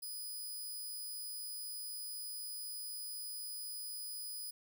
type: tone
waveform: 5% pulse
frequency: 4978 Hz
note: D#8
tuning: in tune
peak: -35 dBFS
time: 0.02-4.51 s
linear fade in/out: 10 ms
effects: none